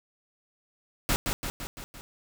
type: noise with echo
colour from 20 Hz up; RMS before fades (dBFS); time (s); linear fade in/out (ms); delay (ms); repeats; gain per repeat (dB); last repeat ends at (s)
pink; -25; 1.09-1.16; 0; 170; 5; -4; 2.01
effects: none